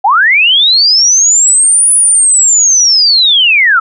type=linear two-way sweep; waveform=sine; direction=up then down; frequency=728 to 9956 to 1267 Hz; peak=-4 dBFS; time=0.04-3.8 s; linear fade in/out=10 ms; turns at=1.93 s; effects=none